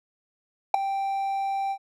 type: tone with ADSR envelope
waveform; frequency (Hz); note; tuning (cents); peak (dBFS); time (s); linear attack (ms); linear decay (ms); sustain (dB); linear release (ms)
triangle; 784; G5; 0; -8; 0.74-1.78; 4; 5; -15; 68
effects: none